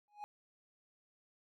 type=tone with exponential growth; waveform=triangle; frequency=830.6 Hz; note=G#5; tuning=in tune; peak=-37 dBFS; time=0.08-0.24 s; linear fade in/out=0 ms; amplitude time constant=34 ms; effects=none